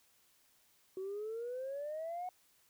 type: exponential sweep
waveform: sine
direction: up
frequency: 372.1 to 740 Hz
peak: -37 dBFS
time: 0.97-2.29 s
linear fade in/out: 2 ms
effects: tanh soft clip ceiling -35 dBFS + white hiss -70 dBFS RMS until 2.69 s

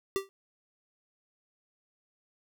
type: tone with exponential decay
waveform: square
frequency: 390 Hz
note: G4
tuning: 9 cents flat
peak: -24 dBFS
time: 0.16-0.29 s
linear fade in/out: 0 ms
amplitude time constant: 28 ms
effects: none

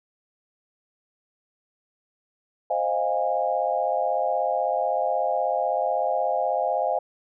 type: chord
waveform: sine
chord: F minor seventh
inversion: second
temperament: equal with one note detuned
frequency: 523.3 / 622.3 / 698.5 / 819.6 Hz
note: C5 / Eb5 / F5 / Ab5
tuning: 0 / 0 / 0 / -23 cents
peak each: -28 / -27 / -26 / -27 dBFS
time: 2.7-6.99 s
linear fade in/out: 5 ms
effects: none

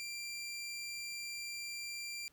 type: tone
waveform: 20% pulse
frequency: 2369 Hz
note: D7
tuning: 14 cents sharp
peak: -36 dBFS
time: 0-2.28 s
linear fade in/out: 0 ms
effects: pink hiss -70 dBFS RMS until 2.32 s

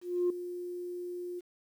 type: tone with ADSR envelope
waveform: sine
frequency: 355 Hz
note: F4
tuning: 28 cents sharp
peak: -23 dBFS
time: 0.01-1.41 s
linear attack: 290 ms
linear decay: 4 ms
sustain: -13 dB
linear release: 23 ms
effects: tanh soft clip ceiling -22 dBFS + 10-bit

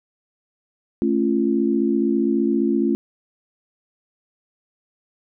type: chord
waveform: sine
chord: A augmented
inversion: none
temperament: just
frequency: 220 / 275 / 343.8 Hz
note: A3 / C#4 / E#4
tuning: 0 / -14 / -27 cents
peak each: -21 dBFS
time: 1.02-2.95 s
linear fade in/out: 0 ms
effects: none

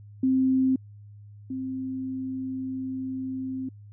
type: tone pair in turn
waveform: sine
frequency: 261.6 / 261.6 Hz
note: C4 / C4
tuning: 0 / 0 cents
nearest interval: unison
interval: 0 cents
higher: neither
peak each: -19 / -29 dBFS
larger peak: first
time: 0.23-0.76 / 1.5-3.69 s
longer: second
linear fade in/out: 5 ms
effects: added 103 Hz sine -44 dBFS peak until 3.92 s

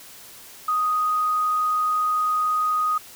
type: tone with quantisation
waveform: sine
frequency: 1246 Hz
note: D#6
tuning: 2 cents sharp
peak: -19 dBFS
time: 0.68-2.98 s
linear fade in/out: 5 ms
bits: 8
effects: white hiss -44 dBFS RMS until 3.15 s

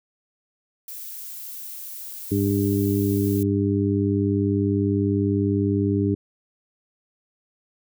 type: noise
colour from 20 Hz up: violet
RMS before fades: -36 dBFS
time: 0.88-3.43 s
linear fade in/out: 2 ms
type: harmonic tone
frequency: 100 Hz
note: G2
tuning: 35 cents sharp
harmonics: 1 / 2 / 3 / 4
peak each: -23 / -25 / -23 / -26 dBFS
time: 2.31-6.15 s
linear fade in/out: 10 ms
effects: none

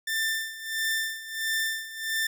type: tone with tremolo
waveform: sawtooth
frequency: 1784 Hz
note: A6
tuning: 23 cents sharp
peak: -21 dBFS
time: 0.07-2.27 s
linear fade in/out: 5 ms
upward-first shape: sine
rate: 1.5 Hz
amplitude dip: 80%
effects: none

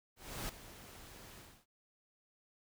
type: noise with ADSR envelope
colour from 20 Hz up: pink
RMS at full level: -40 dBFS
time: 0.16-1.66 s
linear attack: 330 ms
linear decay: 5 ms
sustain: -14 dB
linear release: 280 ms
effects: none

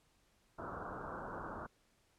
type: low-pass noise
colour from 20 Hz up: white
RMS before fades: -45 dBFS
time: 0.58-1.67 s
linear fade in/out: 10 ms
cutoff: 1500 Hz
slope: 96 dB/octave
effects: pink hiss -73 dBFS RMS until 2.18 s + low-pass 11000 Hz 12 dB/octave

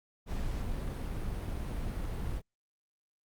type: noise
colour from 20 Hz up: brown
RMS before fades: -35 dBFS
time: 0.26-2.42 s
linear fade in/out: 50 ms
effects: Opus 48 kbps

